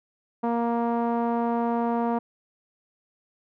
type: tone with low-pass filter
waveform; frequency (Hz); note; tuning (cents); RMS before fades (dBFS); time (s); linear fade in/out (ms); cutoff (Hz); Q
sawtooth; 234.4; A#3; +10; -25; 0.43-2.19; 10; 900; 2.5
effects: none